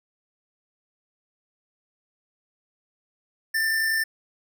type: tone with amplitude modulation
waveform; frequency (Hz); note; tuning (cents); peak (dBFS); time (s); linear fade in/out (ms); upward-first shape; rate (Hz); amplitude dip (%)
square; 1785; A6; +24; -21; 3.54-4.04; 10; sine; 50.7; 25
effects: none